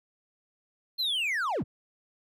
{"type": "linear sweep", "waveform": "triangle", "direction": "down", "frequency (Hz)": [4247, 45.91], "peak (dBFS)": -25, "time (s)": [0.98, 1.64], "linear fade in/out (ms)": 20, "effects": []}